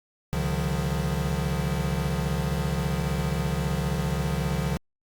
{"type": "tone cluster", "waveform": "square", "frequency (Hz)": [68.6, 138.7, 153.7, 177.4], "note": ["C#2", "C#3", "D#3", "F3"], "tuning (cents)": [-17, 1, -21, 27], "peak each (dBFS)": -31, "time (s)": [0.33, 4.77], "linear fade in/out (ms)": 0, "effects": ["Opus 48 kbps"]}